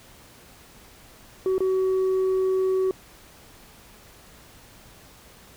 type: tone with dropouts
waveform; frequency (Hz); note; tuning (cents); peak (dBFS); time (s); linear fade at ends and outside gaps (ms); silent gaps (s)
sine; 377.1; F#4; +33; -17; 1.46-2.91; 1; 1.581-1.605
effects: tanh soft clip ceiling -19 dBFS + pink hiss -50 dBFS RMS until 5.56 s